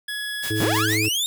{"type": "tone", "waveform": "25% pulse", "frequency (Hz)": 1684, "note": "G#6", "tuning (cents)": 24, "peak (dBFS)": -23, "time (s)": [0.08, 0.86], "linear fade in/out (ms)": 5}
{"type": "noise with tremolo", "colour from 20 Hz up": "white", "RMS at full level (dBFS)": -30, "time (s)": [0.42, 1.07], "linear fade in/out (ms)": 20, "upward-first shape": "sine", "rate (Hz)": 6.4, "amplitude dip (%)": 90}
{"type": "harmonic tone", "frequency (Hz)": 107.4, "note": "A2", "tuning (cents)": -41, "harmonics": [1, 3, 4], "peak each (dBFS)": [-25, -25, -30], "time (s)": [0.5, 1.09], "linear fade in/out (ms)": 10}
{"type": "linear sweep", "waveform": "sawtooth", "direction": "up", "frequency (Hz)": [91.6, 3729], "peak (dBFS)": -18, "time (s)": [0.6, 1.26], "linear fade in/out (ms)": 0}
{"effects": []}